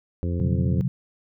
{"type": "harmonic tone", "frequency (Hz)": 86.7, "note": "F2", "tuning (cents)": -12, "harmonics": [1, 2, 3, 4, 5, 6], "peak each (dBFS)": [-24, -30, -34, -36, -38, -40], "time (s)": [0.23, 0.81], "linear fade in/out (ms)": 0}
{"type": "chord", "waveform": "sine", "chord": "B suspended second", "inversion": "none", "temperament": "equal", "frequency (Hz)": [123.47, 138.59, 185], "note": ["B2", "C#3", "F#3"], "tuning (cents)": [0, 0, 0], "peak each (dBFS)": -26, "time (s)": [0.4, 0.88], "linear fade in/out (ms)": 0}
{"effects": []}